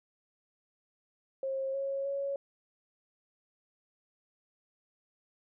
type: tone with pitch steps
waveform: sine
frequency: 536 / 548 / 556 Hz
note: C5 / C#5 / C#5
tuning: +42 / -20 / +5 cents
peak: -31 dBFS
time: 1.43-2.36 s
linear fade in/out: 2 ms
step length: 310 ms
effects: none